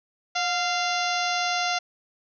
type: harmonic tone with a mistuned harmonic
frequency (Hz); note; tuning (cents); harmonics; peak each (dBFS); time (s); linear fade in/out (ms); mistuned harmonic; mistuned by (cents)
693; F5; -14; 1 / 2 / 3 / 4 / 5 / 6 / 7 / 8 / 9; -27 / -30 / -32 / -33 / -34 / -35 / -35 / -36 / -37; 0.35-1.79; 10; 1; +59
effects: none